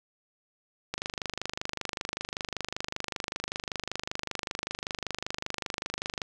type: click train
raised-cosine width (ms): 0.2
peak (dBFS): -14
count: 134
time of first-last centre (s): 0.94-6.218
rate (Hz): 25.2
effects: none